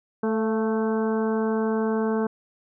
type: harmonic tone with a mistuned harmonic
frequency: 220 Hz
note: A3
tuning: in tune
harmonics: 1 / 2 / 3 / 4 / 5 / 6 / 7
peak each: -24 / -25 / -35 / -34 / -37 / -41 / -39 dBFS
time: 0.23-2.27 s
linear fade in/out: 5 ms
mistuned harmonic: 3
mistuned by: +35 cents
effects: none